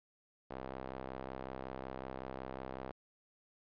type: tone with band-pass filter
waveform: sawtooth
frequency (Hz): 65.41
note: C2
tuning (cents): 0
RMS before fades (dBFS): -45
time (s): 0.5-2.92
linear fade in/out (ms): 10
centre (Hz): 670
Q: 0.97
effects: resampled to 11025 Hz + 11-bit